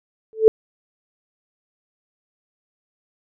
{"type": "tone with exponential growth", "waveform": "sine", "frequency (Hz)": 440.2, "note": "A4", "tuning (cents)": 1, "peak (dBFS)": -3, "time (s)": [0.33, 0.48], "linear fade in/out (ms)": 0, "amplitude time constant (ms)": 31, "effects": []}